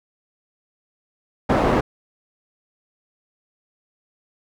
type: low-pass noise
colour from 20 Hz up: white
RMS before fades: -18 dBFS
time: 1.49-1.81 s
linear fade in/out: 10 ms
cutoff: 720 Hz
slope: 12 dB/octave
effects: none